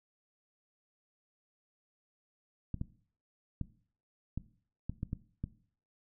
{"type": "clicks", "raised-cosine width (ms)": 5, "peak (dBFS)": -23, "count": 8, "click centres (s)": [2.743, 2.814, 3.613, 4.376, 4.896, 5.031, 5.131, 5.44], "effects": ["noise-tail reverb RT60 0.5 s tail -17 dB re dry"]}